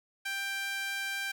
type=tone with high-pass filter; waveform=sawtooth; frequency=788 Hz; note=G5; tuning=9 cents sharp; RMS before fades=-35 dBFS; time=0.25-1.32 s; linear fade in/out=10 ms; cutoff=1800 Hz; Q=2.4; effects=none